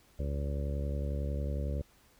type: harmonic tone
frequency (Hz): 71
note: C#2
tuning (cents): +42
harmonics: 1 / 2 / 3 / 4 / 5 / 6 / 7 / 8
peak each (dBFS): -32 / -39 / -44 / -47 / -49 / -49 / -46 / -45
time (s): 0.19-1.82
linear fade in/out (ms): 5
effects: pink hiss -64 dBFS RMS until 2.19 s